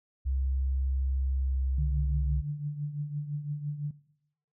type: tone with pitch glide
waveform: sine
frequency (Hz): 66.4 to 65.83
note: C2 to C2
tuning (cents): +26 to +11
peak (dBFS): -26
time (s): 0.25-2.42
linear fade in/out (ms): 20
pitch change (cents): -15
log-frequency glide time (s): 1.4-1.58
type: tone with tremolo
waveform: sine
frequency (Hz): 146.83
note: D3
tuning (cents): 0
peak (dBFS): -28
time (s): 1.78-3.91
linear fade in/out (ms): 5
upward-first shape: triangle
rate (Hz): 5.9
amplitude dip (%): 75
effects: noise-tail reverb RT60 0.8 s tail -20 dB re dry